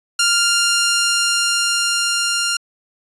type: tone with level ramp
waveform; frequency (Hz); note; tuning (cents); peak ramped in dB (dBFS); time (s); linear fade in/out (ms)
10% pulse; 1396.9; F6; 0; -5 to -9; 0.19-2.57; 5
effects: resampled to 24000 Hz